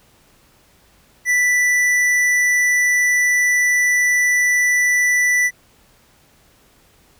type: tone with tanh clipping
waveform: sine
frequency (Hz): 1975.5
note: B6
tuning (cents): 0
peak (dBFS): -15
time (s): 1.25-5.51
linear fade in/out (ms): 50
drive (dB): 13
effects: pink hiss -54 dBFS RMS until 7.19 s